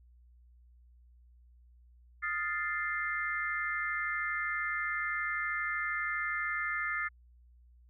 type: chord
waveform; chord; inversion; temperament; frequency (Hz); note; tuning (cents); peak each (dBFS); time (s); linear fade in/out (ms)
sine; F dominant seventh; third; equal; 1244.5 / 1396.9 / 1760 / 2093; Eb6 / F6 / A6 / C7; 0 / 0 / 0 / 0; -39 / -39 / -35 / -36; 2.22-7.09; 20
effects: added 60 Hz sine -57 dBFS peak until 7.89 s